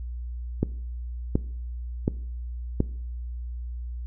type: click train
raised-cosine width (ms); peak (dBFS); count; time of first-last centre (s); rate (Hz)
3; -8; 4; 0.63-2.804; 1.38
effects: noise-tail reverb RT60 0.6 s tail -21 dB re dry + added 60 Hz sine -31 dBFS peak until 4.06 s